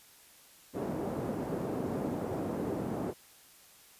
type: band-pass noise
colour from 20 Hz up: pink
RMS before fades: -35 dBFS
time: 0.73-3.14 s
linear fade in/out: 50 ms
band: 190 to 540 Hz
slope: 12 dB/octave
effects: white hiss -58 dBFS RMS until 3.99 s + resampled to 32000 Hz